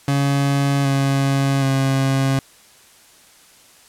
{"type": "tone with pitch steps", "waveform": "30% pulse", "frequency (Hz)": [140, 137.44, 134.92], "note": ["C#3", "C#3", "C#3"], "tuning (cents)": [18, -14, -46], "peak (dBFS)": -13, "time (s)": [0.08, 2.39], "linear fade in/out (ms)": 2, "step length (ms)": 770, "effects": ["white hiss -49 dBFS RMS until 3.88 s", "low-pass 11000 Hz 12 dB/octave"]}